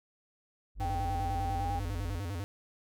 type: tone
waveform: triangle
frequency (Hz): 49.82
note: G1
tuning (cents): +29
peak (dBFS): -34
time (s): 0.75-2.21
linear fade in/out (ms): 50
type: tone with pitch glide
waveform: sine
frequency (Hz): 783 to 800.4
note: G5 to G5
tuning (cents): -2 to +36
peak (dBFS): -33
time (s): 0.8-1.8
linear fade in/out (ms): 20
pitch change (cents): +38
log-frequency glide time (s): 1.59-1.65
type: tone with vibrato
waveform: square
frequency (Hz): 92.5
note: F#2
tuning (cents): 0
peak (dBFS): -35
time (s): 0.8-2.44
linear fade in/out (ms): 0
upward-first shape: square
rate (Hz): 10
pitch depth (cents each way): 150
effects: none